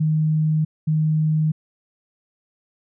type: tone pair in turn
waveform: sine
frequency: 155.56 / 155.56 Hz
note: D#3 / D#3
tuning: 0 / 0 cents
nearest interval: unison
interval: 0 cents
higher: neither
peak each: -16 / -16 dBFS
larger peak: neither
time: 0-0.65 / 0.87-1.52 s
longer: neither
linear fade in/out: 10 ms
effects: none